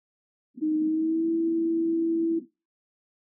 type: band-pass noise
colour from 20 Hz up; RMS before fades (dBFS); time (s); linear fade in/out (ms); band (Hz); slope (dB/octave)
pink; -42; 0.54-2.47; 50; 220 to 290; 48
type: tone with pitch glide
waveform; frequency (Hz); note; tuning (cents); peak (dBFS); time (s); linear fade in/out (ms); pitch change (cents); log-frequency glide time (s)
sine; 310 to 330.3; D#4 to E4; -6 to +4; -22; 0.61-2.4; 20; +110; 0.79-1.29
effects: noise-tail reverb RT60 0.3 s tail -22 dB re dry